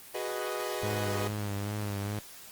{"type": "chord", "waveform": "sawtooth", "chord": "G# minor seventh", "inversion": "third", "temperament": "equal", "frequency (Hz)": [370, 415.3, 493.9, 622.3], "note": ["F#4", "G#4", "B4", "D#5"], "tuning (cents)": [0, 0, 0, 0], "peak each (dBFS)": -34, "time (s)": [0.14, 1.28], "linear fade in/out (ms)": 10}
{"type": "tone with vibrato", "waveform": "sawtooth", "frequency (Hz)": 102.7, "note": "G#2", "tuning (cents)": -19, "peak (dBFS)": -28, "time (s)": [0.83, 2.19], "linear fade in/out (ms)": 0, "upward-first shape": "sine", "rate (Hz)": 2.4, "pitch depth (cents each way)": 45}
{"effects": ["white hiss -49 dBFS RMS until 2.51 s", "Opus 24 kbps"]}